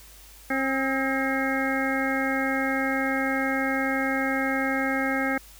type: harmonic tone with a mistuned harmonic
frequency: 268.1 Hz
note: C4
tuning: 42 cents sharp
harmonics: 1 / 2 / 3 / 5 / 6 / 7 / 8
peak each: -27 / -31 / -32 / -34 / -30 / -35 / -31 dBFS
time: 0.5-5.38 s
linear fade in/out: 5 ms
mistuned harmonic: 5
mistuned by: -61 cents
effects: added 50 Hz sine -50 dBFS peak until 5.59 s + white hiss -50 dBFS RMS until 5.59 s